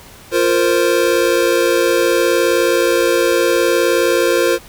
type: chord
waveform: square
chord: F suspended fourth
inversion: none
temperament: equal with one note detuned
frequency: 349.2 / 464 / 523.3 Hz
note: F4 / Bb4 / C5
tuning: 0 / -8 / 0 cents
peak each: -17 dBFS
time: 0.31-4.59 s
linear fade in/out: 50 ms
effects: pink hiss -40 dBFS RMS until 4.68 s